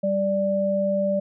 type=tone pair together; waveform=sine; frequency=196.12 / 587.3 Hz; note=G3 / D5; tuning=+1 / 0 cents; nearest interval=octave + perfect fifth; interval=1899 cents; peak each=-25 / -21 dBFS; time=0.03-1.2 s; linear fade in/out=10 ms; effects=none